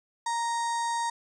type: harmonic tone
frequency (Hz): 933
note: A#5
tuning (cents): +1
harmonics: 1 / 2 / 4 / 5 / 6 / 7 / 8 / 9 / 10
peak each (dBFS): -27 / -38 / -42 / -46 / -47 / -43 / -46 / -46 / -49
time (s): 0.26-1.1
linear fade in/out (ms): 5
effects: 11-bit